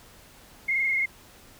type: tone with frequency modulation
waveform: sine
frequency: 2137 Hz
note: C7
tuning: 36 cents sharp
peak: -22 dBFS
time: 0.68-1.06 s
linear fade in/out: 10 ms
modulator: 22.7 Hz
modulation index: 2.4
effects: pink hiss -52 dBFS RMS until 1.59 s